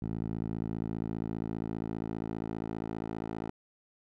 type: tone with band-pass filter sweep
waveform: 10% pulse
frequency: 55 Hz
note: A1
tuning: in tune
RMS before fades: -36 dBFS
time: 0.02-3.51 s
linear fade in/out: 5 ms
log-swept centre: 170 to 470 Hz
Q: 0.75
effects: none